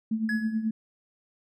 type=tone with tremolo; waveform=sine; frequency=220.9 Hz; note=A3; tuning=7 cents sharp; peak=-22 dBFS; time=0.11-0.71 s; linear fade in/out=5 ms; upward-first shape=triangle; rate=9.3 Hz; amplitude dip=75%
type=tone with exponential decay; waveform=triangle; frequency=1687 Hz; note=G#6; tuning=27 cents sharp; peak=-24 dBFS; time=0.29-0.71 s; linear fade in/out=2 ms; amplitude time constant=90 ms
effects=none